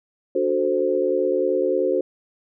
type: chord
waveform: sine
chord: D dominant seventh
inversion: none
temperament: equal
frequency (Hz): 293.7 / 370 / 440 / 523.3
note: D4 / F#4 / A4 / C5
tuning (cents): 0 / 0 / 0 / 0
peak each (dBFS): -28 / -22 / -25 / -22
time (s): 0.35-2.01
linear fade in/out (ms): 5
effects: none